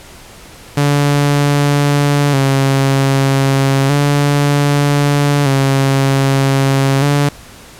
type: tone with vibrato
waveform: sawtooth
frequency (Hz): 140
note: C#3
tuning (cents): +18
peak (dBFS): -6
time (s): 0.77-7.29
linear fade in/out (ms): 5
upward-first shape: square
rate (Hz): 0.32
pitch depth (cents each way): 46
effects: pink hiss -37 dBFS RMS until 7.79 s + low-pass 12000 Hz 12 dB/octave